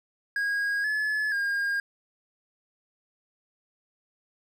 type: tone with pitch steps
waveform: triangle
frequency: 1639 / 1715 / 1618 Hz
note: G#6 / A6 / G#6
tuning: -23 / -45 / -46 cents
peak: -23 dBFS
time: 0.36-1.8 s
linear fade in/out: 2 ms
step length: 480 ms
effects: none